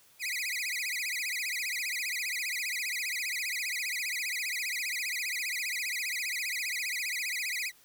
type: tone with vibrato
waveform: sawtooth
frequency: 2217 Hz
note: C#7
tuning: in tune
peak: -28 dBFS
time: 0.19-7.72 s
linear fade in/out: 50 ms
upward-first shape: sine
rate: 15 Hz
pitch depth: 240 cents each way
effects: white hiss -61 dBFS RMS until 7.84 s